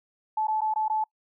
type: tone with dropouts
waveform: sine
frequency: 867 Hz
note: A5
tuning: 26 cents flat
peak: -23 dBFS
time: 0.37-1.04 s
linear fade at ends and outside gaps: 5 ms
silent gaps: 0.471-0.481 / 0.608-0.616 / 0.739-0.759 / 0.882-0.898 s
effects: noise-tail reverb RT60 0.1 s tail -26 dB re dry